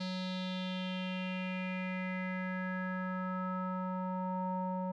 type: tone with low-pass filter sweep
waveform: square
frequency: 185 Hz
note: F#3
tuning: in tune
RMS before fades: -37 dBFS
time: 0-4.92 s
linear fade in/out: 10 ms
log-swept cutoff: 4300 to 810 Hz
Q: 4.8
effects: none